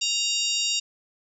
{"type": "harmonic tone with a mistuned harmonic", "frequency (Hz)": 934, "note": "A#5", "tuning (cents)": 3, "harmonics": [3, 4, 5, 6, 7, 8], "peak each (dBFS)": [-28, -29, -30, -31, -31, -32], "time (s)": [0.01, 0.8], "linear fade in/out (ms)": 10, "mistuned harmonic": 7, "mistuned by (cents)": 90, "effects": []}